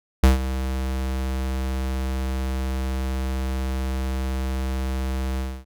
square tone with ADSR envelope, 65.41 Hz, C2, in tune, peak -10 dBFS, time 0.23-5.65 s, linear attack 7 ms, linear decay 140 ms, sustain -14 dB, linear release 260 ms, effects none

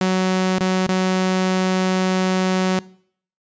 sawtooth tone with dropouts, 186.3 Hz, F#3, 12 cents sharp, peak -12 dBFS, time 0.01-2.79 s, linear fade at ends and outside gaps 2 ms, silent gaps 0.586-0.607 / 0.867-0.888 s, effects noise-tail reverb RT60 0.6 s tail -22 dB re dry + resampled to 16000 Hz

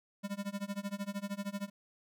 square tone with tremolo, 200.6 Hz, G3, 40 cents sharp, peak -34 dBFS, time 0.23-1.7 s, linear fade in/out 20 ms, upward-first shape sine, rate 13 Hz, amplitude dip 95%, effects none

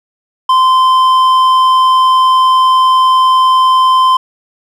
sine tone with hard clipping, 1035 Hz, C6, 19 cents flat, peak -7 dBFS, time 0.49-4.17 s, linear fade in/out 5 ms, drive 6 dB, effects none

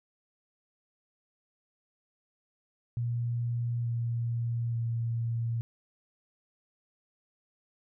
sine tone with pitch steps, 118.9 / 117.47 / 116.05 Hz, A#2 / A#2 / A#2, +35 / +14 / -7 cents, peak -28 dBFS, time 2.97-5.61 s, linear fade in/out 0 ms, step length 880 ms, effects none

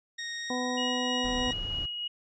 20% pulse tone with pitch glide, 1864.7 to 1891.8 Hz, A#6 to A#6, 0 to +25 cents, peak -29 dBFS, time 0.18-1.53 s, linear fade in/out 10 ms, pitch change +25 cents, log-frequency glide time 0.36-0.97 s
harmonic tone, 250.3 Hz, B3, 23 cents sharp, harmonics 1 / 2 / 3 / 4, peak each -32 / -35 / -37 / -38 dBFS, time 0.5-1.51 s, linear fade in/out 2 ms
sine tone with tremolo, 2895 Hz, F#7, 38 cents flat, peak -30 dBFS, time 0.77-2.08 s, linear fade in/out 10 ms, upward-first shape sine, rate 3.2 Hz, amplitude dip 35%
brown noise, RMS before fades -38 dBFS, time 1.24-1.86 s, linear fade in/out 5 ms
effects resampled to 16000 Hz

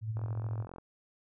sine tone with tremolo, 110 Hz, A2, in tune, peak -30 dBFS, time 0.01-0.67 s, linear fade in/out 50 ms, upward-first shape sine, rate 14 Hz, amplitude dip 50%
click train, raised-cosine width 1 ms, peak -32 dBFS, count 28, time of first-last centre 0.17-0.784 s, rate 44 Hz
effects none

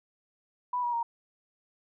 sine tone with pitch steps, 987.8 / 960.8 / 934.5 Hz, B5 / B5 / A#5, 0 / -48 / +4 cents, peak -27 dBFS, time 0.73-1.03 s, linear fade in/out 5 ms, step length 100 ms, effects none

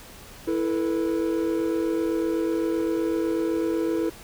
triangle chord, E suspended fourth, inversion none, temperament equal with one note detuned, 329.6 / 440 / 487.9 Hz, E4 / A4 / B4, 0 / 0 / -21 cents, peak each -22 / -27 / -28 dBFS, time 0.47-4.1 s, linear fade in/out 10 ms, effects pink hiss -45 dBFS RMS until 4.23 s

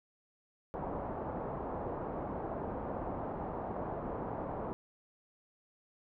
white low-pass noise, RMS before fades -39 dBFS, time 0.74-4.73 s, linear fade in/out 0 ms, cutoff 890 Hz, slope 24 dB/octave, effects none

